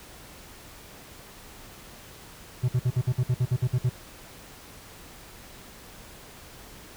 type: tone bursts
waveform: triangle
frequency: 125 Hz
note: B2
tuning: 21 cents sharp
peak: -18 dBFS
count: 12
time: 2.63-3.896 s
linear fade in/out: 10 ms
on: 56 ms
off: 54 ms
effects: pink hiss -47 dBFS RMS until 6.96 s